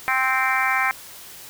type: harmonic tone with a mistuned harmonic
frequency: 261.6 Hz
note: C4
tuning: in tune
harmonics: 3 / 4 / 5 / 6 / 7 / 8 / 9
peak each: -26 / -26 / -26 / -26 / -26 / -26 / -26 dBFS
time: 0.08-0.91 s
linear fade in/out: 0 ms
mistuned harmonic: 9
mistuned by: -16 cents
effects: white hiss -41 dBFS RMS until 1.49 s

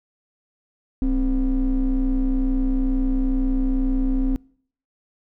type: ring-modulated tone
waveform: triangle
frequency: 116.9 Hz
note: A#2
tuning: 5 cents sharp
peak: -12 dBFS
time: 1.02-4.36 s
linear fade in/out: 0 ms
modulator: 148 Hz
effects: noise-tail reverb RT60 0.6 s tail -26 dB re dry + tanh soft clip ceiling -9 dBFS

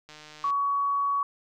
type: click train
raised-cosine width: 0.2 ms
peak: -29 dBFS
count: 64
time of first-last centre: 0.09-0.504 s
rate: 152 Hz
type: tone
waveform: sine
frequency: 1125 Hz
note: C#6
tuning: 25 cents sharp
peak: -23 dBFS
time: 0.44-1.23 s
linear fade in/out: 2 ms
effects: none

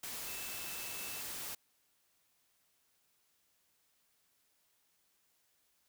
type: tone in noise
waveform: sine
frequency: 2637 Hz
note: E7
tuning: in tune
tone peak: -50 dBFS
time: 0.27-1.21 s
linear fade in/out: 5 ms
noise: white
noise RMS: -43 dBFS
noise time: 0.03-1.55 s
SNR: -10 dB
effects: white hiss -75 dBFS RMS until 5.88 s

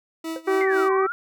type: tone with tremolo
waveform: 40% pulse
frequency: 324.5 Hz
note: E4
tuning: 27 cents flat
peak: -26 dBFS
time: 0.24-0.89 s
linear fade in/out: 5 ms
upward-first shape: sine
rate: 4 Hz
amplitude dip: 90%
type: tone with exponential decay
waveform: triangle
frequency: 523.3 Hz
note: C5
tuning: in tune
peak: -24 dBFS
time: 0.36-0.43 s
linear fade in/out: 1 ms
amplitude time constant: 15 ms
type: harmonic tone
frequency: 383.8 Hz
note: G4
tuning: 37 cents flat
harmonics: 1 / 2 / 3 / 4 / 5 / 6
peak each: -19 / -29 / -29 / -33 / -34 / -39 dBFS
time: 0.47-1.07 s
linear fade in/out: 10 ms
type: exponential two-way sweep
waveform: sine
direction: down then up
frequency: 2166 to 1016 to 1455 Hz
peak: -25 dBFS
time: 0.61-1.12 s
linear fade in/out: 0 ms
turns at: 0.93 s
effects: none

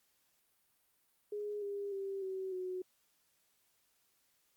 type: tone with pitch steps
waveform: sine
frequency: 415.3 / 403 / 391.1 / 379.5 / 368.3 Hz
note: G#4 / G4 / G4 / F#4 / F#4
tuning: 0 / +48 / -4 / +44 / -8 cents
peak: -37 dBFS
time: 1.32-2.82 s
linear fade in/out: 5 ms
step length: 300 ms
effects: white hiss -75 dBFS RMS until 4.56 s + Opus 48 kbps

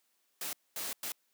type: noise bursts at uneven times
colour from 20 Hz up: white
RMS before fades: -38 dBFS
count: 3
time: 0.41-0.53 / 0.76-0.93 / 1.03-1.12 s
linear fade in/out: 2 ms
effects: white hiss -75 dBFS RMS until 1.33 s + high-pass 200 Hz 12 dB/octave

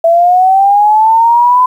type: linear sweep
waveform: sine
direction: up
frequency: 659.3 to 1013 Hz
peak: -4 dBFS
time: 0.04-1.66 s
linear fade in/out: 5 ms
effects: 7-bit

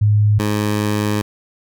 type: tone pair in turn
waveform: sine / 15% pulse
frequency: 104.9 / 104.9 Hz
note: G#2 / G#2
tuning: +18 / +18 cents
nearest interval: unison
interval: 0 cents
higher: neither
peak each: -10 dBFS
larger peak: neither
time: 0.01-0.39 / 0.39-1.22 s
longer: second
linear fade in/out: 10 ms
effects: none

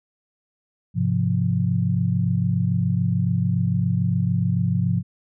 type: chord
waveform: sine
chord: F minor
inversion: first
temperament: equal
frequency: 103.83 / 130.81 / 174.61 Hz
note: Ab2 / C3 / F3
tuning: 0 / 0 / 0 cents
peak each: -23 / -23 / -22 dBFS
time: 0.94-5.03 s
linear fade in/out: 50 ms
effects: none

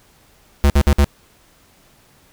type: tone bursts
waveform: square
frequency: 71.1 Hz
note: C#2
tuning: 45 cents sharp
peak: -10 dBFS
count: 4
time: 0.64-1.044 s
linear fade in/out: 0 ms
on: 59 ms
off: 56 ms
effects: pink hiss -53 dBFS RMS until 2.32 s

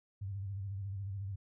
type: tone with vibrato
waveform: sine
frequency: 98.3 Hz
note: G2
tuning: 5 cents sharp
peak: -37 dBFS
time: 0.21-1.36 s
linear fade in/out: 10 ms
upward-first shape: square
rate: 14 Hz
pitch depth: 58 cents each way
effects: none

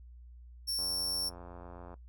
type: tone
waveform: sawtooth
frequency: 5450 Hz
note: F8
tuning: 43 cents flat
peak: -29 dBFS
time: 0.67-1.3 s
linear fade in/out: 20 ms
type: click train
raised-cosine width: 1 ms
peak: -34 dBFS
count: 102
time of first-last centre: 0.79-1.94 s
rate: 87.8 Hz
effects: noise-tail reverb RT60 0.1 s tail -17 dB re dry + added 60 Hz sine -49 dBFS peak until 2.08 s

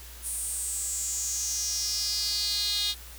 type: tone with high-pass filter sweep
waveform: sawtooth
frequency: 412 Hz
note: G#4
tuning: 14 cents flat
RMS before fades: -30 dBFS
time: 0.22-2.95 s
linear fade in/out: 50 ms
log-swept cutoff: 9700 to 3700 Hz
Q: 5.7
effects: added 60 Hz sine -45 dBFS peak until 3.18 s + white hiss -47 dBFS RMS until 3.18 s

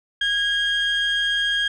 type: tone pair together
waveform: sine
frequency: 1641 / 3233 Hz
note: G#6 / G#7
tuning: -21 / -47 cents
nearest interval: octave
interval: 1174 cents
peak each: -20 dBFS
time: 0.21-1.68 s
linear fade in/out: 5 ms
effects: tanh soft clip ceiling -15 dBFS

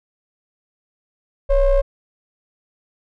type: ring-modulated tone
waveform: triangle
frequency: 261.6 Hz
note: C4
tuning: in tune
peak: -7 dBFS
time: 1.49-1.82 s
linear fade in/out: 20 ms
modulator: 293 Hz
effects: none

